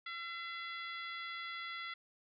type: harmonic tone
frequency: 678 Hz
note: E5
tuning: 49 cents sharp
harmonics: 2 / 3 / 4 / 5 / 6 / 7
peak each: -46 / -44 / -56 / -49 / -55 / -59 dBFS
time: 0.06-1.94 s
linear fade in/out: 5 ms
effects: none